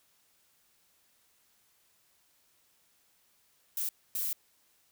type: noise bursts at uneven times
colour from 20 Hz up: violet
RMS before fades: -33 dBFS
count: 2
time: 3.77-3.89 / 4.15-4.33 s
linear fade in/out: 2 ms
effects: white hiss -69 dBFS RMS until 4.91 s